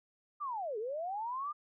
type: linear two-way sweep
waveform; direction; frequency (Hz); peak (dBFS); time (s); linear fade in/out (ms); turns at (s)
sine; down then up; 1221 to 407.5 to 1221; -35; 0.4-1.53; 20; 0.78
effects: none